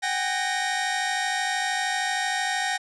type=tone cluster; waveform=sawtooth; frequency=753 / 806 / 1859 Hz; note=F#5 / G5 / A#6; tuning=+30 / +48 / -5 cents; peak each=-25 / -26 / -24 dBFS; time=0.02-2.78 s; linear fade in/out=20 ms; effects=resampled to 22050 Hz